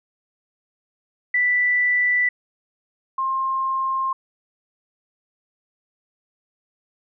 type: tone pair in turn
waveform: sine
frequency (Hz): 1975.5 / 1061.7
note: B6 / C6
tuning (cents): 0 / +25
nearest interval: major seventh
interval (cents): 1075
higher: first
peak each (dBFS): -16 / -20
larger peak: first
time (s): 1.34-2.29 / 3.18-4.13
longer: neither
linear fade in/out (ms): 5
effects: none